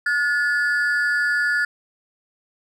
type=ring-modulated tone; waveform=triangle; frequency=1583 Hz; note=G6; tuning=17 cents sharp; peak=-13 dBFS; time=0.06-1.65 s; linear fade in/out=5 ms; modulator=144 Hz; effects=none